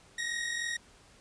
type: tone pair together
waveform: sawtooth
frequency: 1848 / 1891.2 Hz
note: A#6 / A#6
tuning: -16 / +24 cents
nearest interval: unison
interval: 40 cents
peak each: -34 / -30 dBFS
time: 0.18-0.77 s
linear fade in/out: 5 ms
effects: pink hiss -59 dBFS RMS until 1.2 s + resampled to 22050 Hz